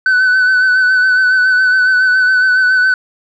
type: tone with vibrato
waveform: sine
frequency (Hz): 1508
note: F#6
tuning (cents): +32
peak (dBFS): -5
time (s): 0.06-2.94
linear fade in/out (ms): 2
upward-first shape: sine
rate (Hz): 7.2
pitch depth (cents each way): 31
effects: tanh soft clip ceiling -7 dBFS